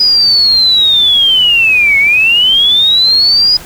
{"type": "linear two-way sweep", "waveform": "sine", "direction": "down then up", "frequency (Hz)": [4978, 2178, 4978], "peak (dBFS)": -5, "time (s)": [0, 3.57], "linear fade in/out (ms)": 5, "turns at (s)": 1.98, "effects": ["pink hiss -31 dBFS RMS until 3.65 s"]}